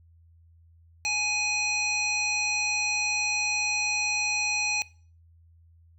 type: harmonic tone with a mistuned harmonic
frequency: 839 Hz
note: G#5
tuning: 17 cents sharp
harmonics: 1 / 3 / 5 / 7 / 9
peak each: -36 / -27 / -32 / -33 / -39 dBFS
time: 1.05-4.82 s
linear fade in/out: 0 ms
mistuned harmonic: 3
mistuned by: -15 cents
effects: noise-tail reverb RT60 0.4 s tail -19 dB re dry + added 83 Hz sine -54 dBFS peak until 5.98 s